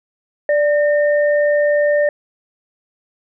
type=tone pair together; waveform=sine; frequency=587.3 / 1820.9 Hz; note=D5 / A#6; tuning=0 / -41 cents; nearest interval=octave + minor sixth; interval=1959 cents; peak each=-12 / -22 dBFS; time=0.49-2.09 s; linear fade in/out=2 ms; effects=none